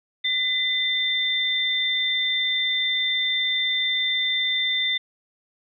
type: tone pair together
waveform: sine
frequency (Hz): 2024 / 3573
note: B6 / A7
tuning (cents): +42 / +26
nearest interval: minor seventh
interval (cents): 984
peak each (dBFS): -25 / -22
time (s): 0.24-4.98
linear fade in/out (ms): 10
effects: none